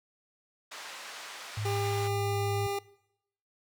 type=band-pass noise; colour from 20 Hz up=pink; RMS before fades=-44 dBFS; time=0.71-2.08 s; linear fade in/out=10 ms; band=910 to 6800 Hz; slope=12 dB/octave
type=tone with pitch glide; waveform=sine; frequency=105.8 to 104.83 Hz; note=G#2 to G#2; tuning=+33 to +17 cents; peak=-31 dBFS; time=1.57-2.67 s; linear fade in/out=5 ms; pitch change=-16 cents; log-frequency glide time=2.12-2.36 s
type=tone; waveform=25% pulse; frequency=400.8 Hz; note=G4; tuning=38 cents sharp; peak=-27 dBFS; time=1.65-2.79 s; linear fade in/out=5 ms
effects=noise-tail reverb RT60 0.8 s tail -21 dB re dry